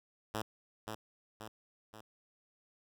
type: tone with echo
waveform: 5% pulse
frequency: 108.7 Hz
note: A2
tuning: 21 cents flat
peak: -24 dBFS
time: 0.34-0.42 s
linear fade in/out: 5 ms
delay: 530 ms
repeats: 3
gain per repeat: -5 dB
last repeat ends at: 2.01 s
effects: none